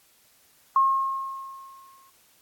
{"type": "tone with exponential decay", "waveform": "sine", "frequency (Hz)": 1077, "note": "C6", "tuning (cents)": 50, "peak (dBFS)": -15, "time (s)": [0.76, 2.1], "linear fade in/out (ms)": 2, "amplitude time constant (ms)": 290, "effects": ["white hiss -60 dBFS RMS until 2.41 s", "AAC 64 kbps"]}